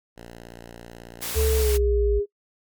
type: tone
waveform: 5% pulse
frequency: 58.27 Hz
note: A#1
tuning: in tune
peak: -29 dBFS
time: 0.16-1.64 s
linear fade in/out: 20 ms
type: high-pass noise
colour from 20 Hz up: white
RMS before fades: -30 dBFS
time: 1.21-1.78 s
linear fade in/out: 20 ms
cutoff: 250 Hz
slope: 96 dB/octave
type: tone with pitch glide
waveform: sine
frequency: 440 to 408.2 Hz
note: A4 to G#4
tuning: 0 to -30 cents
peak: -21 dBFS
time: 1.34-2.26 s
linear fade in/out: 50 ms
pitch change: -130 cents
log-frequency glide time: 1.58-1.78 s
type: exponential sweep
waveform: sine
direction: down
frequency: 73.42 to 55 Hz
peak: -20 dBFS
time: 1.35-2.2 s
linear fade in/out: 20 ms
effects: noise-tail reverb RT60 0.1 s tail -24 dB re dry + MP3 96 kbps